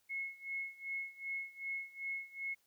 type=tone with tremolo; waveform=sine; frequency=2178 Hz; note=C#7; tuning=31 cents flat; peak=-36 dBFS; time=0.09-2.55 s; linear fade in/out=20 ms; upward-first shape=sine; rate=2.6 Hz; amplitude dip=90%; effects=white hiss -75 dBFS RMS until 2.66 s